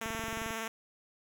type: tone with vibrato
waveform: 5% pulse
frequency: 224.1 Hz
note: A3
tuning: 32 cents sharp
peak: -24 dBFS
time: 0.01-0.68 s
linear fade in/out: 5 ms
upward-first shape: triangle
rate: 20 Hz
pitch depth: 32 cents each way
type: click train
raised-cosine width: 3 ms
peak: -30 dBFS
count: 11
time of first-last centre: 0.06-0.506 s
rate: 22.4 Hz
effects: none